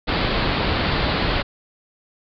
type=low-pass noise; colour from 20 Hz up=pink; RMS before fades=-21 dBFS; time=0.07-1.43 s; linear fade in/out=20 ms; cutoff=4700 Hz; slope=96 dB/octave; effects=none